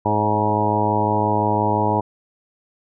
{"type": "harmonic tone with a mistuned harmonic", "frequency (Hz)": 105.8, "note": "G#2", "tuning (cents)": 33, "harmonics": [1, 2, 3, 4, 5, 6, 7, 8, 9], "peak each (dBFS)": [-24, -26, -26, -26, -28, -27, -28, -23, -22], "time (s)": [0.05, 2.01], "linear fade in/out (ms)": 10, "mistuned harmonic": 5, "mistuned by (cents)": 25, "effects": []}